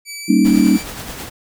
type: tone with pitch glide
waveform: 15% pulse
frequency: 2300 to 2328 Hz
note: D7 to D7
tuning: -37 to -16 cents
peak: -21 dBFS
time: 0.05-0.85 s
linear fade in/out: 50 ms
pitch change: +21 cents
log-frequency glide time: 0.21-0.29 s
type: chord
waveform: sine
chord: Eb dominant seventh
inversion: first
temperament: equal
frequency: 196 / 233.1 / 277.2 / 311.1 Hz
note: G3 / Bb3 / Db4 / Eb4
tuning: 0 / 0 / 0 / 0 cents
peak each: -15 dBFS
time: 0.28-0.78 s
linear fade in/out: 20 ms
type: noise with tremolo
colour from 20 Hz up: pink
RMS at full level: -28 dBFS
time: 0.44-1.3 s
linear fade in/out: 20 ms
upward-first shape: triangle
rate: 9.4 Hz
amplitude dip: 45%
effects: none